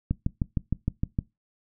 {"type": "click train", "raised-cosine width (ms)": 5, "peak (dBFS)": -12, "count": 8, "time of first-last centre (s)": [0.11, 1.189], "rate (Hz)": 6.49, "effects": ["noise-tail reverb RT60 0.2 s tail -21 dB re dry"]}